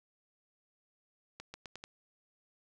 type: accelerating click train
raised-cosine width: 0.2 ms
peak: -27 dBFS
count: 5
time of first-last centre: 1.4-1.839 s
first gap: 140 ms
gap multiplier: 0.84
effects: none